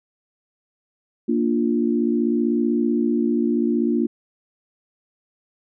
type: chord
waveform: sine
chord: Bb major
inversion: none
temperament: equal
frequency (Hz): 233.1 / 293.7 / 349.2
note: Bb3 / D4 / F4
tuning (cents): 0 / 0 / 0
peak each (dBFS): -20 / -23 / -23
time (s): 1.28-4.07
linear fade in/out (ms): 10
effects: none